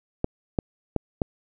clicks, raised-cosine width 2 ms, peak -9 dBFS, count 4, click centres 0.244 / 0.588 / 0.963 / 1.218 s, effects none

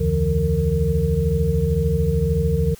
sine tone cluster, 70.8 / 84.2 / 147.1 / 169.1 / 458.5 Hz, C#2 / E2 / D3 / E3 / A#4, +37 / +37 / +3 / +44 / -29 cents, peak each -23 dBFS, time 0-2.75 s, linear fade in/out 10 ms, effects white hiss -47 dBFS RMS until 2.79 s

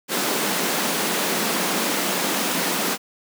pink high-pass noise, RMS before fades -23 dBFS, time 0.08-2.98 s, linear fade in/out 50 ms, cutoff 180 Hz, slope 48 dB/octave, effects none

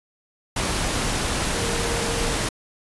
sine tone in noise, 466.1 Hz, A#4, in tune, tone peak -30 dBFS, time 1.54-2.34 s, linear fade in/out 5 ms, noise pink, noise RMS -24 dBFS, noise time 0.56-2.49 s, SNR -9 dB, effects resampled to 24000 Hz

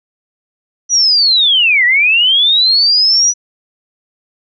sine linear two-way sweep, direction down then up, 5920 to 1896 to 5920 Hz, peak -7 dBFS, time 0.89-3.34 s, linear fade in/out 50 ms, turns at 1.85 s, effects none

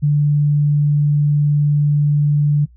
sine tone, 146.8 Hz, D3, in tune, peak -11 dBFS, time 0.02-2.66 s, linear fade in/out 20 ms, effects noise-tail reverb RT60 0.1 s tail -21 dB re dry + added 60 Hz sine -43 dBFS peak until 2.76 s

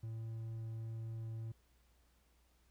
triangle tone, 112.7 Hz, A2, 42 cents sharp, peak -39 dBFS, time 0.03-1.52 s, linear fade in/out 5 ms, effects added 60 Hz sine -70 dBFS peak until 2.7 s + pink hiss -75 dBFS RMS until 2.7 s

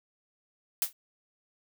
blue noise with exponential decay, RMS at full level -22 dBFS, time 0.82-0.93 s, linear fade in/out 2 ms, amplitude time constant 22 ms, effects none

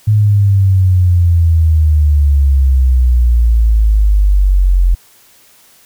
sine exponential sweep, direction down, 107.5 to 43.65 Hz, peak -6 dBFS, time 0.07-4.95 s, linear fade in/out 10 ms, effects white hiss -46 dBFS RMS until 5.85 s

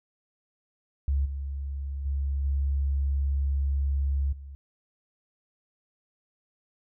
sine tone with level steps, 69.3 Hz, C#2, in tune, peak -22 / -30 / -25 / -23 / -39 dBFS, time 1.08-4.55 s, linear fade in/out 0 ms, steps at 1.25 / 2.05 / 2.44 / 4.32 s, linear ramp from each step 10 ms, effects none

